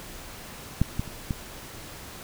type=clicks; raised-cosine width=5 ms; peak=-8 / -14 / -27 / -14 dBFS; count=4; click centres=0.816 / 0.995 / 1.077 / 1.308 s; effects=pink hiss -42 dBFS RMS until 2.23 s